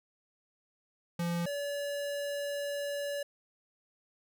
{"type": "tone pair in turn", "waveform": "square", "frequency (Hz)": [171.6, 572], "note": ["F3", "D5"], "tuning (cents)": [-30, -46], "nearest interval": "octave + major sixth", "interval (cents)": 2084, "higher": "second", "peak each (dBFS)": [-31, -34], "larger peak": "first", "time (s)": [[1.19, 1.46], [1.46, 3.23]], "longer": "second", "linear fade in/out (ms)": 5, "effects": []}